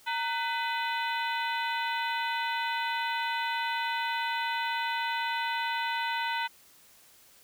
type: harmonic tone with a mistuned harmonic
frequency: 501 Hz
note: B4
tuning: 25 cents sharp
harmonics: 2 / 3 / 4 / 5 / 6 / 7 / 8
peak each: -31 / -35 / -37 / -39 / -41 / -42 / -43 dBFS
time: 0.06-6.48 s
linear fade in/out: 20 ms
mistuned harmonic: 2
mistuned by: -140 cents
effects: white hiss -58 dBFS RMS until 7.43 s